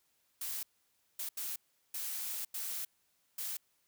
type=noise bursts at uneven times; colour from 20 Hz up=blue; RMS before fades=-39 dBFS; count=6; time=0.41-0.63 / 1.19-1.29 / 1.37-1.56 / 1.94-2.45 / 2.54-2.85 / 3.38-3.57 s; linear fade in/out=5 ms; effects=white hiss -75 dBFS RMS until 3.87 s